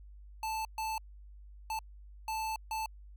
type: tone bursts at uneven times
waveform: square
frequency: 879 Hz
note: A5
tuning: 2 cents flat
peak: -34 dBFS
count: 5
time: 0.43-0.65 / 0.78-0.98 / 1.7-1.79 / 2.28-2.56 / 2.71-2.86 s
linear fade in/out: 2 ms
effects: added 50 Hz sine -49 dBFS peak until 3.16 s